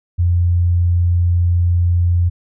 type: tone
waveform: sine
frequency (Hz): 87.31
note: F2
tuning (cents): 0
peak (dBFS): -11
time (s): 0.18-2.3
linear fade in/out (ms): 20
effects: none